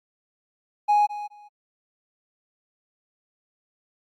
triangle tone with echo, 830.6 Hz, G#5, in tune, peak -13 dBFS, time 0.88-1.07 s, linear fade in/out 20 ms, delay 210 ms, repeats 2, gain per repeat -15 dB, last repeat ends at 1.49 s, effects tanh soft clip ceiling -11 dBFS + AAC 64 kbps

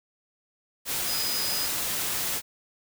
sine tone in noise, 4978 Hz, D#8, in tune, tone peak -30 dBFS, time 1.05-1.69 s, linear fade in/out 50 ms, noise white, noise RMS -29 dBFS, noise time 0.85-2.42 s, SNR -4 dB, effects none

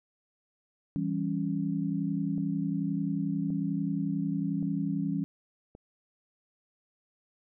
sine chord, C# diminished, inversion first, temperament equal, 164.81 / 196 / 277.2 Hz, E3 / G3 / C#4, 0 / 0 / 0 cents, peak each -32 dBFS, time 0.96-5.24 s, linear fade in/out 0 ms
click train, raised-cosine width 2 ms, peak -34 dBFS, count 4, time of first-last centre 2.38-5.751 s, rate 0.89 Hz
effects none

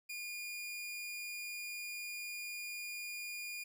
sawtooth tone, 2428 Hz, D#7, 43 cents flat, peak -38 dBFS, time 0.09-3.64 s, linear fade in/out 10 ms, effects none

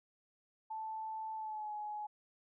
sine tone with pitch glide, 878 to 841.7 Hz, A5 to G#5, -4 to +23 cents, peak -39 dBFS, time 0.7-2.07 s, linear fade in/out 10 ms, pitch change -73 cents, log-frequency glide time 1.36-1.73 s, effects none

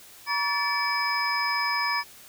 sine tone cluster, 953 / 1135 / 1747 / 2296 / 5060 Hz, A#5 / C#6 / A6 / D7 / D#8, +38 / +41 / -13 / -40 / +28 cents, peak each -30 dBFS, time 0.26-2.04 s, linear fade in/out 50 ms, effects white hiss -49 dBFS RMS until 2.28 s

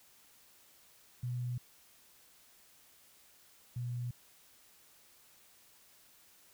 sine tone pair in turn, 123.2 / 121.86 Hz, B2 / B2, -4 / -23 cents, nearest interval unison, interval 19 cents, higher first, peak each -34 / -35 dBFS, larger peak first, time 1.23-1.58 / 3.76-4.11 s, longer neither, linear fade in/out 5 ms, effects white hiss -63 dBFS RMS until 6.53 s

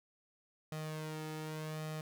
sawtooth tone with flanger, 155.56 Hz, D#3, in tune, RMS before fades -42 dBFS, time 0.72-2.01 s, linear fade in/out 2 ms, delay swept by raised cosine 1.6 to 2.3 ms, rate 0.86 Hz, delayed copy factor +0.6, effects none

